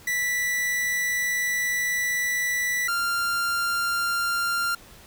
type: tone pair in turn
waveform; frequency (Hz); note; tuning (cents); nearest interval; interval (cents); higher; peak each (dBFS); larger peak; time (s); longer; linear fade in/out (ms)
45% pulse; 1966 / 1390.2; B6 / F6; -8 / -8; tritone; 600; first; -23 / -23; neither; 0.07-2.88 / 2.88-4.75; first; 5
effects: pink hiss -49 dBFS RMS until 5.06 s